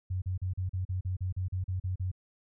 sine tone bursts, 92.5 Hz, F#2, in tune, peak -29 dBFS, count 13, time 0.1-2.116 s, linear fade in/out 10 ms, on 120 ms, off 38 ms, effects none

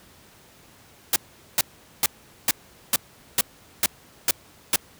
white noise bursts, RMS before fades -19 dBFS, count 9, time 1.13-4.76 s, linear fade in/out 2 ms, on 30 ms, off 420 ms, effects pink hiss -52 dBFS RMS until 4.99 s + high-pass 60 Hz 12 dB/octave

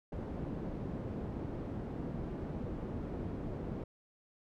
white low-pass noise, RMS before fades -40 dBFS, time 0.12-3.84 s, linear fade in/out 5 ms, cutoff 300 Hz, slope 12 dB/octave, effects none

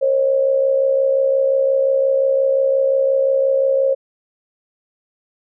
sine tone with amplitude modulation, 540 Hz, C#5, 45 cents flat, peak -10 dBFS, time 0.01-3.95 s, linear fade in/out 20 ms, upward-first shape sine, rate 65.7 Hz, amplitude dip 60%, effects none

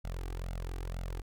sawtooth tone with flanger, 43.71 Hz, F1, 2 cents sharp, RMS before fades -38 dBFS, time 0.04-1.22 s, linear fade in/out 10 ms, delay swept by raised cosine 1.4 to 2.6 ms, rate 2.1 Hz, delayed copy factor +0.8, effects none

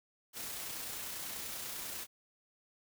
white noise with amplitude modulation, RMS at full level -41 dBFS, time 0.33-2.07 s, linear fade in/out 50 ms, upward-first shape sine, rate 30.2 Hz, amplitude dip 25%, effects none

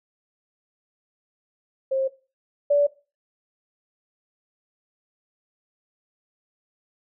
sine tone pair in turn, 533 / 577.3 Hz, C5 / D5, +32 / -30 cents, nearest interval minor second, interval 138 cents, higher second, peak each -20 / -15 dBFS, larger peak second, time 1.91-2.08 / 2.7-2.87 s, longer neither, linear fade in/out 10 ms, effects noise-tail reverb RT60 0.3 s tail -17 dB re dry

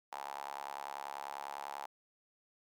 sawtooth tone with high-pass filter, 70.1 Hz, C#2, 20 cents sharp, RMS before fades -44 dBFS, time 0.12-1.86 s, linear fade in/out 5 ms, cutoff 850 Hz, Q 5.7, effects none

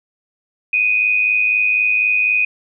sine tone with amplitude modulation, 2489 Hz, D#7, in tune, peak -10 dBFS, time 0.73-2.45 s, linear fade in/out 5 ms, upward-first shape sine, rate 104 Hz, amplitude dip 60%, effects none

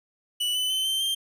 45% pulse tone with pitch steps, 2960 / 3010 / 3061 / 3113 / 3165 Hz, F#7 / F#7 / G7 / G7 / G7, 0 / +29 / -42 / -13 / +16 cents, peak -24 dBFS, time 0.4-1.15 s, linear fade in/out 10 ms, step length 150 ms, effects resampled to 32000 Hz

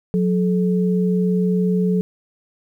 sine tone pair together, 181.34 / 431.3 Hz, F#3 / A4, -35 / -35 cents, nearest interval octave + minor third, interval 1500 cents, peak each -16 / -22 dBFS, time 0.14-2.01 s, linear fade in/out 0 ms, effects 9-bit

